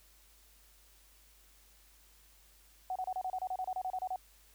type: tone bursts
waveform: sine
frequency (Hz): 745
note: F#5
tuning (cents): +12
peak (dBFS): -33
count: 15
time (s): 2.9-4.16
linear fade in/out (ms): 2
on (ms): 56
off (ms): 30
effects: added 50 Hz sine -64 dBFS peak until 4.54 s + white hiss -64 dBFS RMS until 4.54 s